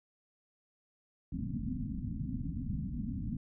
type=low-pass noise; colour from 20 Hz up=white; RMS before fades=-37 dBFS; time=1.32-3.37 s; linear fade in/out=5 ms; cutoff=270 Hz; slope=96 dB/octave; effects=none